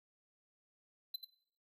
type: tone with echo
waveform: square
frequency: 4042 Hz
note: B7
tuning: 39 cents sharp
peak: -37 dBFS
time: 1.14-1.16 s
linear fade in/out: 5 ms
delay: 87 ms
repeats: 1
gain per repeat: -7 dB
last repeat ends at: 1.247 s
effects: noise-tail reverb RT60 0.6 s tail -18 dB re dry